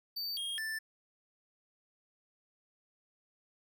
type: tone with pitch steps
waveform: square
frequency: 4592 / 3246 / 1766 Hz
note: D8 / G#7 / A6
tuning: -40 / -40 / +6 cents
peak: -36 dBFS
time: 0.16-0.79 s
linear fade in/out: 10 ms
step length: 210 ms
effects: none